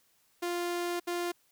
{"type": "tone bursts at uneven times", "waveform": "sawtooth", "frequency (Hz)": 349.2, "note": "F4", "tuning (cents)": 0, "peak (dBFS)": -27, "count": 2, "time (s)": [[0.42, 1], [1.07, 1.32]], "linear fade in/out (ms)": 10, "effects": ["white hiss -69 dBFS RMS until 1.51 s"]}